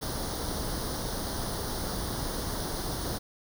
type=noise with comb filter; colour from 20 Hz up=pink; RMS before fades=-33 dBFS; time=0.01-3.19 s; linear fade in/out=20 ms; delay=0.2 ms; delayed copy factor=+0.8; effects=none